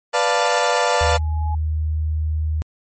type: chord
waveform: 30% pulse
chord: B half-diminished seventh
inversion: none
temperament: equal with one note detuned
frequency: 493.9 / 587.3 / 698.5 / 883.1 Hz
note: B4 / D5 / F5 / A5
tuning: 0 / 0 / 0 / +6 cents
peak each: -19 dBFS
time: 0.13-1.18 s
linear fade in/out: 20 ms
type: tone with exponential growth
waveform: sine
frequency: 845 Hz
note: G#5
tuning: 30 cents sharp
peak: -26 dBFS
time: 0.58-1.55 s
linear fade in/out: 5 ms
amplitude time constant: 210 ms
type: tone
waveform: sine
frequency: 77.78 Hz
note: D#2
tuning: in tune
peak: -18 dBFS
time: 1.01-2.62 s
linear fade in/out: 0 ms
effects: MP3 32 kbps